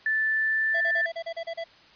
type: tone with pitch glide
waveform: sine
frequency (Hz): 1758 to 1768.2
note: A6 to A6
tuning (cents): -2 to +8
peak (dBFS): -22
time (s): 0.06-1.06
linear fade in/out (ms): 2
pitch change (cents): +10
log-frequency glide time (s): 0.25-0.77
type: tone bursts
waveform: square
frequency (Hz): 666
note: E5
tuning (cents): +18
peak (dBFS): -31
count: 9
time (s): 0.74-1.642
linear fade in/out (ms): 10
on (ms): 70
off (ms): 34
effects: white hiss -54 dBFS RMS until 1.95 s + resampled to 11025 Hz